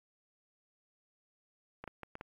clicks, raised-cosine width 0.5 ms, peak -28 dBFS, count 5, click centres 1.84 / 1.877 / 2.033 / 2.154 / 2.211 s, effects AAC 64 kbps

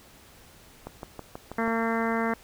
click train, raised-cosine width 1 ms, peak -22 dBFS, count 6, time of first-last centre 0.87-1.678 s, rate 6.19 Hz
harmonic tone, 227.6 Hz, A#3, 41 cents flat, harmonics 1 / 2 / 3 / 4 / 5 / 6 / 7 / 8 / 9, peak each -28 / -31 / -33 / -34 / -35 / -36 / -36 / -37 / -38 dBFS, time 1.58-2.34 s, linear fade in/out 5 ms
effects pink hiss -53 dBFS RMS until 2.43 s

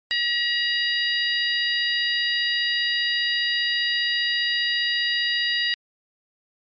harmonic tone, 955 Hz, A#5, 42 cents sharp, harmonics 2 / 3 / 4 / 5, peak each -24 / -26 / -27 / -28 dBFS, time 0.11-5.74 s, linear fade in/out 0 ms, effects MP3 32 kbps

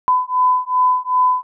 sine beating tone pair, 1005 / 1007.6 Hz, B5 / B5, +30 / +34 cents, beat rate 2.6 Hz, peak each -16 dBFS, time 0.08-1.43 s, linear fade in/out 0 ms, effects none

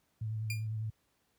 sine tone with vibrato, 109.5 Hz, A2, 8 cents flat, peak -33 dBFS, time 0.21-0.9 s, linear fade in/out 5 ms, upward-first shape triangle, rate 10 Hz, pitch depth 35 cents each way
sawtooth tone with exponential decay, 2405 Hz, D7, 41 cents sharp, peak -30 dBFS, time 0.5-0.67 s, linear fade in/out 2 ms, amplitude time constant 36 ms
effects pink hiss -75 dBFS RMS until 1.38 s + high-pass 60 Hz 12 dB/octave

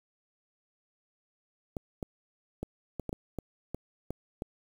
clicks, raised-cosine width 2 ms, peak -21 dBFS, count 10, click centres 1.768 / 2.028 / 2.63 / 2.997 / 3.093 / 3.129 / 3.387 / 3.746 / 4.106 / 4.421 s, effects 8-bit

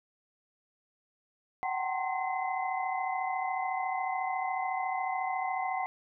sine tone cluster, 749 / 783 / 912 / 1056 / 2048 Hz, F#5 / G5 / A#5 / C6 / C7, +21 / -2 / -38 / +16 / -38 cents, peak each -32 / -38 / -40 / -38 / -39 dBFS, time 1.63-5.86 s, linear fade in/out 0 ms, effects none

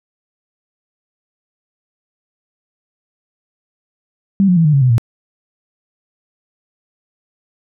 sine tone with pitch steps, 196 / 179.73 / 164.82 / 151.14 / 138.59 / 127.09 / 116.54 Hz, G3 / F3 / E3 / D#3 / C#3 / C3 / A#2, 0 / +50 / 0 / -50 / 0 / -50 / 0 cents, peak -8 dBFS, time 4.4-4.981 s, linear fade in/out 0 ms, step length 83 ms, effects none

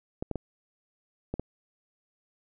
clicks, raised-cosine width 2 ms, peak -18 dBFS, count 5, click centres 0.225 / 0.313 / 0.357 / 1.34 / 1.396 s, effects none

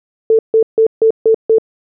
sine tone bursts, 445 Hz, A4, 20 cents sharp, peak -6 dBFS, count 6, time 0.3-1.584 s, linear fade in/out 2 ms, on 89 ms, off 150 ms, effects none

